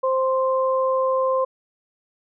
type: tone pair together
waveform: sine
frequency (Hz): 523.9 / 1046.5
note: C5 / C6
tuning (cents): +2 / 0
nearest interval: octave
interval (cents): 1198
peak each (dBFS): -19 / -23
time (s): 0.03-1.45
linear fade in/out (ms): 10
effects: none